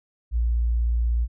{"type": "tone", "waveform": "sine", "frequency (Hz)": 58.27, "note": "A#1", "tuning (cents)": 0, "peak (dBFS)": -19, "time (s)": [0.31, 1.28], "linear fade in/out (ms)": 50, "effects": []}